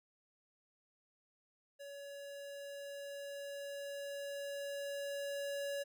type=tone with level ramp; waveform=square; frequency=564 Hz; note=C#5; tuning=30 cents sharp; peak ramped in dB=-48 to -38 dBFS; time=1.79-5.84 s; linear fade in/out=20 ms; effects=none